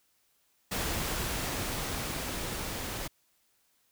pink noise with level ramp, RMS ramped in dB -32 to -37 dBFS, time 0.71-3.08 s, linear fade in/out 10 ms, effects white hiss -71 dBFS RMS until 3.91 s

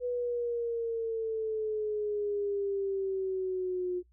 sine exponential sweep, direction down, 493.9 to 357.2 Hz, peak -29 dBFS, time 0-4.03 s, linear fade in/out 50 ms, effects noise-tail reverb RT60 0.1 s tail -21 dB re dry + added 60 Hz sine -61 dBFS peak until 4.12 s

